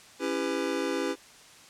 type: chord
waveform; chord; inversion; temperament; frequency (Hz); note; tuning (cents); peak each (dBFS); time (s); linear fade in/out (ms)
square; C# half-diminished seventh; none; just; 277.2 / 332.6 / 399.1 / 498.9; C#4 / E4 / G4 / B4; 0 / +16 / +31 / +17; -34; 0.19-1.16; 50
effects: white hiss -52 dBFS RMS until 1.69 s + low-pass 8000 Hz 12 dB/octave